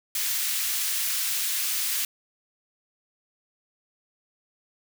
white high-pass noise, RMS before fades -27 dBFS, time 0.15-2.05 s, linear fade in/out 2 ms, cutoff 1900 Hz, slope 12 dB/octave, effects none

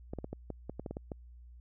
clicks, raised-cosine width 2 ms, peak -25 dBFS, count 11, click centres 0.135 / 0.187 / 0.244 / 0.33 / 0.503 / 0.696 / 0.796 / 0.862 / 0.91 / 0.969 / 1.118 s, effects added 60 Hz sine -50 dBFS peak until 1.6 s

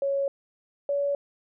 sine tone pair in turn, 554.4 / 567 Hz, C#5 / C#5, 0 / +39 cents, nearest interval unison, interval 39 cents, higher second, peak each -23 dBFS, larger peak neither, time 0.02-0.28 / 0.89-1.15 s, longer neither, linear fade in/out 2 ms, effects none

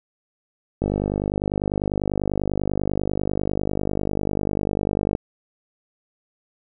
click train, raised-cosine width 2 ms, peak -9 dBFS, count 218, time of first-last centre 0.82-5.151 s, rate 50.1 Hz, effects none

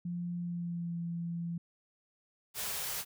sine tone with pitch glide, 174.4 to 169.93 Hz, F3 to F3, -2 to -47 cents, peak -34 dBFS, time 0.05-1.58 s, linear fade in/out 5 ms, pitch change -45 cents, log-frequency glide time 0.38-0.98 s
white band-stop noise, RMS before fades -37 dBFS, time 2.54-3.05 s, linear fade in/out 50 ms, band 240 to 370 Hz, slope 96 dB/octave
effects none

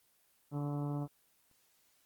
harmonic tone with a mistuned harmonic, 145 Hz, D3, 22 cents flat, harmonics 1 / 2 / 3 / 4 / 5 / 6 / 7 / 8 / 9, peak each -35 / -39 / -48 / -48 / -48 / -51 / -54 / -56 / -56 dBFS, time 0.51-1.08 s, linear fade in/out 50 ms, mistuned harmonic 8, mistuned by -48 cents, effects white hiss -71 dBFS RMS until 2.05 s + Opus 24 kbps

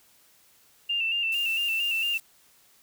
sine tone with vibrato, 2736 Hz, F7, 36 cents flat, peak -24 dBFS, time 0.89-2.18 s, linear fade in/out 10 ms, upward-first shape square, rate 4.4 Hz, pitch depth 41 cents each way
blue noise, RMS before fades -42 dBFS, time 1.32-2.2 s, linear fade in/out 2 ms
effects white hiss -60 dBFS RMS until 2.82 s

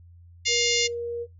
harmonic tone, 706 Hz, F5, 19 cents sharp, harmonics 3 / 4 / 5 / 6 / 7 / 8 / 9 / 10, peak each -27 / -28 / -29 / -30 / -30 / -31 / -32 / -32 dBFS, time 0.45-0.88 s, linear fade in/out 20 ms
sine tone with pitch glide, 475.9 to 472.3 Hz, A#4 to A#4, +36 to +23 cents, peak -28 dBFS, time 0.47-1.27 s, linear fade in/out 50 ms, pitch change -13 cents, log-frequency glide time 0.65-0.97 s
effects noise-tail reverb RT60 0.2 s tail -25 dB re dry + added 86 Hz sine -47 dBFS peak until 1.39 s

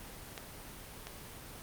clicks, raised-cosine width 0.2 ms, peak -23 dBFS, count 2, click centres 0.378 / 1.07 s, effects pink hiss -48 dBFS RMS until 1.62 s + Opus 24 kbps

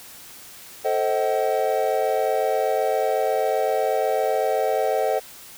triangle chord, A diminished seventh, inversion none, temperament just, 440 / 528 / 633.6 / 760.3 Hz, A4 / C5 / Eb5 / Gb5, 0 / +16 / +31 / +47 cents, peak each -23 dBFS, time 0.84-5.2 s, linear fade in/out 20 ms, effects white hiss -43 dBFS RMS until 5.57 s

